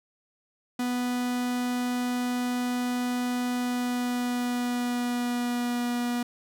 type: tone with pitch glide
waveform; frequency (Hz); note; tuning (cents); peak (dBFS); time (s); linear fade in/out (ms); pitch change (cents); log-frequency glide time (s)
45% pulse; 246.7 to 242; B3 to B3; -2 to -35; -26; 0.79-6.23; 5; -33; 3.54-5.86
effects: none